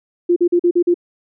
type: tone bursts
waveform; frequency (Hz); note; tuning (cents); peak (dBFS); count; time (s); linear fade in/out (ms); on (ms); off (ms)
sine; 349.2; F4; 0; -10; 6; 0.29-0.943; 10; 73; 43
effects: none